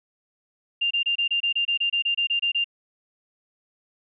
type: tone bursts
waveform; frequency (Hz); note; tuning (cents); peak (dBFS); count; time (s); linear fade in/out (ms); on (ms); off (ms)
sine; 2794; F7; 0; -20; 15; 0.81-2.644; 10; 98; 26
effects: none